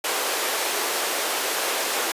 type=high-pass noise; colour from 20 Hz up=pink; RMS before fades=-25 dBFS; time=0.04-2.12 s; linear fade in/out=5 ms; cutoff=390 Hz; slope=24 dB/octave; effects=resampled to 32000 Hz